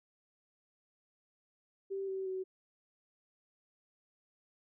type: tone with pitch steps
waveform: sine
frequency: 389.7 / 382.8 / 376 Hz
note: G4 / G4 / F#4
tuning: -10 / -41 / +28 cents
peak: -35 dBFS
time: 1.9-2.44 s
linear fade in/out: 20 ms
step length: 180 ms
effects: none